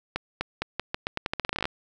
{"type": "accelerating click train", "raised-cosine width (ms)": 0.3, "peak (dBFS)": -11, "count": 19, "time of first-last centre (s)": [0.16, 1.655], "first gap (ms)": 250, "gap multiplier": 0.84, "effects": []}